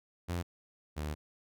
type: tone pair in turn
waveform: sawtooth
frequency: 87.31 / 75.44 Hz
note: F2 / D2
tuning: 0 / +47 cents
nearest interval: minor third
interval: 253 cents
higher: first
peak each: -29 / -31 dBFS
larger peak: first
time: 0.28-0.43 / 0.96-1.15 s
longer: second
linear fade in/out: 20 ms
effects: none